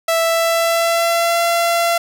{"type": "tone with pitch glide", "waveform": "sawtooth", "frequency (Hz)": [660, 681.3], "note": ["E5", "F5"], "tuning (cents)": [2, -43], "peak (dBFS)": -10, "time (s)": [0.08, 1.98], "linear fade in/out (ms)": 5, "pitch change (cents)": 55, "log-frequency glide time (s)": [0.2, 1.42], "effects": []}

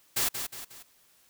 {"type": "noise with echo", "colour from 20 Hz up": "white", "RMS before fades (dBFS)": -27, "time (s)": [0.16, 0.29], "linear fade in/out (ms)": 10, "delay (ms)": 180, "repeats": 3, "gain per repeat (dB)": -7, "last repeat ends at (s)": 0.83, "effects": ["white hiss -63 dBFS RMS until 1.29 s"]}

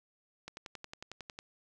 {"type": "click train", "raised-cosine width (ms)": 0.2, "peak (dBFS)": -26, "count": 11, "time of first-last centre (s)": [0.48, 1.389], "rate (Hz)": 11, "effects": []}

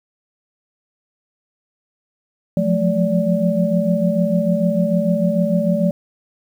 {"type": "tone cluster", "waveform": "sine", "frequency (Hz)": [174.7, 181.4, 217.2, 579], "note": ["F3", "F#3", "A3", "D5"], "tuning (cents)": [1, -34, -22, -25], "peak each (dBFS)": -20, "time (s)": [2.57, 5.91], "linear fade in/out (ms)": 2, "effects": ["8-bit"]}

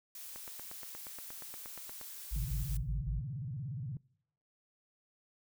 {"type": "noise", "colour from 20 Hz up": "blue", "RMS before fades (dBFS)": -47, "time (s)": [0.15, 2.77], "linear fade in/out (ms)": 2}
{"type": "click train", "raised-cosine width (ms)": 0.5, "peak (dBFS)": -33, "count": 15, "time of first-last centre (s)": [0.36, 2.013], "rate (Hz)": 8.47}
{"type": "tone bursts", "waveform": "sine", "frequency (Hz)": 51.91, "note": "G#1", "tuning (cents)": 0, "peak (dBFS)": -32, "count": 5, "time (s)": [2.31, 3.208], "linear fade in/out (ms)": 20, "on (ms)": 150, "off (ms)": 37}
{"type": "tone with vibrato", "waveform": "sine", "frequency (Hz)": 130.81, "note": "C3", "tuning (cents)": 0, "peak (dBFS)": -37, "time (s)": [2.36, 3.97], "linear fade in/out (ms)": 2, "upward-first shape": "square", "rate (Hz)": 17, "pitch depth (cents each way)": 220}
{"effects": ["noise-tail reverb RT60 0.7 s tail -24 dB re dry"]}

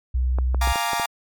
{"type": "tone", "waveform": "sine", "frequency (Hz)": 63, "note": "B1", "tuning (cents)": 35, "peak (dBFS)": -18, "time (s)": [0.14, 0.73], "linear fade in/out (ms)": 10}
{"type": "clicks", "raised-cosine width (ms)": 1, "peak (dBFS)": -15, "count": 6, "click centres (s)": [0.386, 0.546, 0.674, 0.758, 0.933, 0.998]}
{"type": "chord", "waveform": "sawtooth", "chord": "Bb dominant seventh", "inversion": "second", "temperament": "equal", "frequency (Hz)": [698.5, 830.6, 932.3, 1174.7], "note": ["F5", "Ab5", "Bb5", "D6"], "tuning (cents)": [0, 0, 0, 0], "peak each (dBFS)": [-24, -25, -22, -25], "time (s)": [0.61, 1.06], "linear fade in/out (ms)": 5}
{"effects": ["MP3 96 kbps"]}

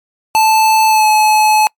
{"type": "tone with pitch glide", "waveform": "square", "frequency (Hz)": [876, 858], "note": ["A5", "A5"], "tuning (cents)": [-8, -44], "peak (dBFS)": -8, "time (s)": [0.35, 1.67], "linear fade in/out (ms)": 0, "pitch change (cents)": -36, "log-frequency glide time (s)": [0.88, 1.06], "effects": ["noise-tail reverb RT60 0.1 s tail -26 dB re dry", "MP3 96 kbps"]}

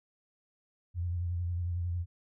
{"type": "tone with vibrato", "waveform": "sine", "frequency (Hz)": 87.31, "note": "F2", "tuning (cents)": 0, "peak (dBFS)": -30, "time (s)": [0.94, 2.06], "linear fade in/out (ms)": 50, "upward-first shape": "triangle", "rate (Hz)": 11, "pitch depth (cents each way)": 52, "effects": []}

